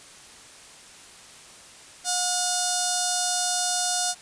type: tone with notch filter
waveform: 5% pulse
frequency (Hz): 720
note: F#5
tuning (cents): -47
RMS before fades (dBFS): -25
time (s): 2.04-4.15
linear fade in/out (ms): 50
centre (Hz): 2200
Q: 0.54
effects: white hiss -47 dBFS RMS until 4.21 s + resampled to 22050 Hz